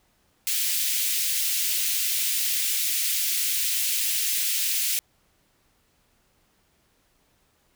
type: high-pass noise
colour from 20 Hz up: white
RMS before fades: -25 dBFS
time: 0.47-4.99 s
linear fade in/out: 0 ms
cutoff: 2200 Hz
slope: 24 dB/octave
effects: pink hiss -66 dBFS RMS until 7.75 s